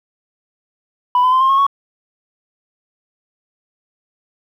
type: tone with pitch steps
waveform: sine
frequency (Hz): 990 / 1013.1 / 1036.8 / 1061.1 / 1085.9 / 1111.2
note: B5 / B5 / C6 / C6 / C#6 / C#6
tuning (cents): +4 / +44 / -16 / +24 / -36 / +4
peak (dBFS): -8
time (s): 1.15-1.666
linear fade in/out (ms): 2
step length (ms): 86
effects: tanh soft clip ceiling -8 dBFS + 8-bit